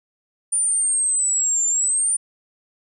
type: linear two-way sweep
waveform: sine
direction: down then up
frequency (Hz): 9300 to 7170 to 9300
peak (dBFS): -17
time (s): 0.52-2.17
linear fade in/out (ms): 10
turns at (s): 1.68
effects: none